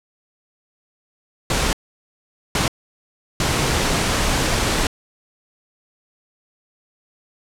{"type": "noise bursts at uneven times", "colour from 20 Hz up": "pink", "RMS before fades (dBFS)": -19, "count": 3, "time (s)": [[1.5, 1.73], [2.55, 2.68], [3.4, 4.87]], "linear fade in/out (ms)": 2, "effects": ["low-pass 9000 Hz 12 dB/octave"]}